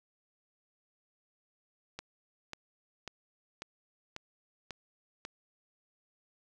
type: click train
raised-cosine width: 0.2 ms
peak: -23 dBFS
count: 7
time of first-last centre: 1.99-5.251 s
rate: 1.84 Hz
effects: none